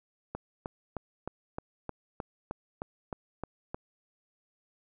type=click train; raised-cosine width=1 ms; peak=-21 dBFS; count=12; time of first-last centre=0.35-3.745 s; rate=3.24 Hz; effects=none